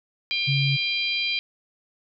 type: harmonic tone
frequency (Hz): 797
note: G5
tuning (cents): +28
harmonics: 3 / 4 / 5 / 6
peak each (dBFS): -26 / -28 / -30 / -32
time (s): 0.31-1.39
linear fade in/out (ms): 0
type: tone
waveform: sine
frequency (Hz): 138.59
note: C#3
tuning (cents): 0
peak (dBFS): -21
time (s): 0.47-0.77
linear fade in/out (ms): 20
effects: none